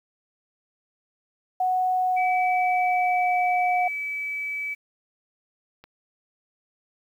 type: tone with pitch glide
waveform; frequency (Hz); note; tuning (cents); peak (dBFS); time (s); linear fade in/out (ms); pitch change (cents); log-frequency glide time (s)
sine; 739 to 724.2; F#5 to F#5; -2 to -37; -20; 1.6-3.88; 5; -35; 1.93-3.35
type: tone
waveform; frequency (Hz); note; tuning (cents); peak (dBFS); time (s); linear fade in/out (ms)
sine; 2295; D7; -40; -27; 2.16-4.75; 20
type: click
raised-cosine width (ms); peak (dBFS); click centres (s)
0.3; -30; 5.84
effects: 9-bit